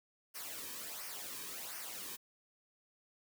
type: noise with flanger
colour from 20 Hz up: white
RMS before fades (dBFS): -45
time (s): 0.34-2.17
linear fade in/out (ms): 20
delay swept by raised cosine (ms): 0.26 to 1.46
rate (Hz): 1.4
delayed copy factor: -0.65
effects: none